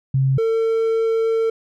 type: tone pair in turn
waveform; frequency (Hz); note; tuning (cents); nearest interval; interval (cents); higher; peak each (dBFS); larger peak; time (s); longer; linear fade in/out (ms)
sine / triangle; 134 / 450.7; C3 / A4; +42 / +42; octave + major sixth; 2100; second; -14; neither; 0.14-0.38 / 0.38-1.5; second; 5
effects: none